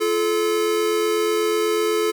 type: tone pair together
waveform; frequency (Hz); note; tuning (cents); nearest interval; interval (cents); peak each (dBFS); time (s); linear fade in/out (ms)
square; 344.4 / 432.5; F4 / A4; -24 / -30; major third; 394; -25 / -20; 0-2.12; 20
effects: none